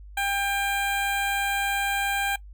15% pulse tone with notch filter, 797 Hz, G5, 28 cents sharp, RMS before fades -26 dBFS, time 0.17-2.36 s, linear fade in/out 5 ms, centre 5300 Hz, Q 1.2, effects noise-tail reverb RT60 0.1 s tail -20 dB re dry + added 50 Hz sine -41 dBFS peak until 2.53 s

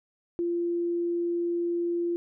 sine tone, 344.4 Hz, F4, 24 cents flat, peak -25 dBFS, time 0.39-2.16 s, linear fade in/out 0 ms, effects none

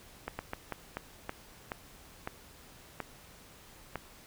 slowing click train, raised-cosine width 0.5 ms, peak -20 dBFS, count 10, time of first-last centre 0.28-3.957 s, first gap 110 ms, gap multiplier 1.31, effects pink hiss -55 dBFS RMS until 4.26 s

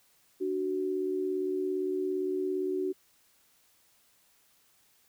sine tone pair together, 295.6 / 373.1 Hz, D4 / F#4, +11 / +14 cents, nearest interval major third, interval 403 cents, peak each -35 / -29 dBFS, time 0.4-2.93 s, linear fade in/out 20 ms, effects white hiss -66 dBFS RMS until 5.08 s

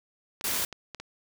clicks, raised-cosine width 0.2 ms, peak -22 dBFS, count 5, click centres 0.411 / 0.624 / 0.727 / 0.947 / 1 s
white noise, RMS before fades -29 dBFS, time 0.44-0.65 s, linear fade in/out 2 ms
effects none

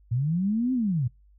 sine linear two-way sweep, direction up then down, 111.8 to 263.3 to 111.8 Hz, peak -22 dBFS, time 0.11-1.08 s, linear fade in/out 10 ms, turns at 0.73 s, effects noise-tail reverb RT60 0.2 s tail -23 dB re dry + added 50 Hz sine -54 dBFS peak until 1.38 s

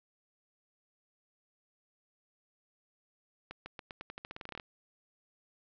accelerating click train, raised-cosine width 0.3 ms, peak -26 dBFS, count 17, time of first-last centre 3.51-4.598 s, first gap 150 ms, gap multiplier 0.88, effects low-pass 5000 Hz 12 dB/octave

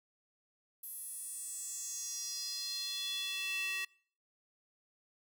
square tone with high-pass filter sweep, 380.2 Hz, F#4, 47 cents sharp, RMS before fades -40 dBFS, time 0.83-3.85 s, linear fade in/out 5 ms, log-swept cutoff 12000 to 2300 Hz, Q 4.9, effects noise-tail reverb RT60 0.5 s tail -25 dB re dry

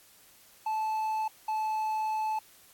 triangle tone pair in turn, 872 / 868.6 Hz, A5 / A5, -16 / -23 cents, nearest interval unison, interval 7 cents, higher first, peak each -26 dBFS, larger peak neither, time 0.66-1.28 / 1.48-2.39 s, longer second, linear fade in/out 5 ms, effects white hiss -58 dBFS RMS until 2.73 s + AAC 64 kbps

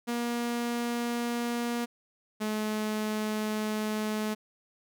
sawtooth tone pair in turn, 237.9 / 214.4 Hz, A#3 / A3, +35 / -45 cents, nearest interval major second, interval 180 cents, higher first, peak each -25 dBFS, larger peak neither, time 0.07-1.86 / 2.4-4.35 s, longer second, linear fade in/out 20 ms, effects none

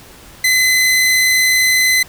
sawtooth tone, 2031 Hz, B6, 48 cents sharp, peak -7 dBFS, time 0.44-2.03 s, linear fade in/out 5 ms, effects pink hiss -40 dBFS RMS until 2.08 s

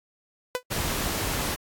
sawtooth tone with exponential decay, 500 Hz, B4, 21 cents sharp, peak -17 dBFS, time 0.55-0.63 s, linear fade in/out 0 ms, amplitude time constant 16 ms
pink noise, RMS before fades -28 dBFS, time 0.7-1.56 s, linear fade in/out 20 ms
effects AAC 64 kbps

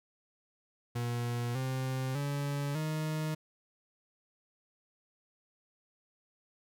40% pulse tone with pitch steps, 119.9 / 130.75 / 142.59 / 155.49 Hz, A#2 / C3 / C#3 / D#3, +49 / -1 / +49 / -1 cents, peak -31 dBFS, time 0.95-3.35 s, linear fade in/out 10 ms, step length 600 ms, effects none

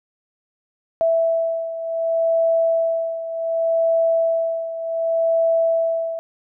sine beating tone pair, 659.3 / 659.97 Hz, E5 / E5, 0 / +2 cents, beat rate 0.67 Hz, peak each -18 / -23 dBFS, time 1.01-6.19 s, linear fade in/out 0 ms, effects none

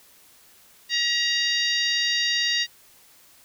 harmonic tone with a mistuned harmonic, 938 Hz, A#5, 11 cents sharp, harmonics 2 / 3 / 4 / 5 / 6 / 7, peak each -26 / -28 / -26 / -27 / -33 / -39 dBFS, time 0.89-2.67 s, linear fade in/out 50 ms, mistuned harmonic 2, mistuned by +33 cents, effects white hiss -54 dBFS RMS until 3.44 s

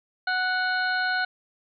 harmonic tone with a mistuned harmonic, 740 Hz, F#5, in tune, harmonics 1 / 2 / 3 / 4 / 5 / 6, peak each -29 / -24 / -40 / -41 / -42 / -34 dBFS, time 0.27-1.25 s, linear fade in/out 5 ms, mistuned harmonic 6, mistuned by -100 cents, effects none

